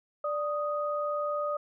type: tone pair together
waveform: sine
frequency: 588.6 / 1244.5 Hz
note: D5 / D#6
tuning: +4 / 0 cents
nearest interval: octave + minor second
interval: 1296 cents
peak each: -30 / -32 dBFS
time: 0.24-1.57 s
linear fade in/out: 5 ms
effects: none